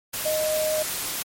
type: tone in noise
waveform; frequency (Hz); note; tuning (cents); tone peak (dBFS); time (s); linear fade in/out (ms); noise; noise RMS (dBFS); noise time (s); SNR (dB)
sine; 620; D#5; -6; -22; 0.25-0.83; 10; white; -29; 0.13-1.23; +4
effects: MP3 64 kbps